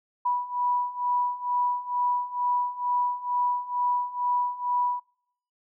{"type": "beating tone pair", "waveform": "sine", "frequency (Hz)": [980, 982.2], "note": ["B5", "B5"], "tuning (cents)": [-14, -10], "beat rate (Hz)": 2.2, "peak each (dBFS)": [-29, -26], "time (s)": [0.25, 5], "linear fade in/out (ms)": 10, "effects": ["noise-tail reverb RT60 0.7 s tail -23 dB re dry"]}